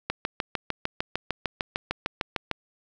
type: click train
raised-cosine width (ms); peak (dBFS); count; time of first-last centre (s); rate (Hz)
0.3; -10; 17; 0.1-2.513; 6.63
effects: none